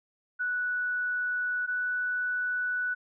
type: tone pair in turn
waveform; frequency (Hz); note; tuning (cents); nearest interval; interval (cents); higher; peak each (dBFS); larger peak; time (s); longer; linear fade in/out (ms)
sine; 1477 / 1482.8; F#6 / F#6; -3 / +3; unison; 6; second; -27 / -27; neither; 0.39-1.67 / 1.67-2.95; neither; 20
effects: none